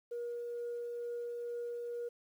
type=tone with tremolo; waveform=sine; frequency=476.5 Hz; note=A#4; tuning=38 cents sharp; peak=-35 dBFS; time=0.11-2.09 s; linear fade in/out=10 ms; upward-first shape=triangle; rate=2.2 Hz; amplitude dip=25%; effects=tanh soft clip ceiling -34 dBFS + 11-bit